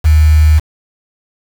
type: tone with quantisation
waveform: sine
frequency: 77 Hz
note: D#2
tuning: 17 cents flat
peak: -4 dBFS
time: 0.04-0.6 s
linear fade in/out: 20 ms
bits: 4
effects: none